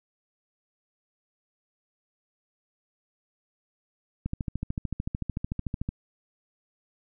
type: click train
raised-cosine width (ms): 5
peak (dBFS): -17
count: 23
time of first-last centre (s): 4.26-5.89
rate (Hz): 13.5
effects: none